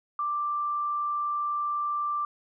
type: tone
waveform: sine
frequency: 1178 Hz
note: D6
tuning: 5 cents sharp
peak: -26 dBFS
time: 0.19-2.25 s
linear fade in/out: 2 ms
effects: none